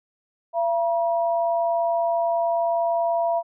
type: tone pair together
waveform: sine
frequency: 677.7 / 957 Hz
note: E5 / A#5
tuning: +48 / +45 cents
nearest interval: tritone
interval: 597 cents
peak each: -20 / -27 dBFS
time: 0.53-3.43 s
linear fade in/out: 50 ms
effects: none